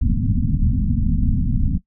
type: low-pass noise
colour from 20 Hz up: pink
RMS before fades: -18 dBFS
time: 0.01-1.78 s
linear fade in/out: 10 ms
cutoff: 260 Hz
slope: 96 dB/octave
effects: noise-tail reverb RT60 0.1 s tail -17 dB re dry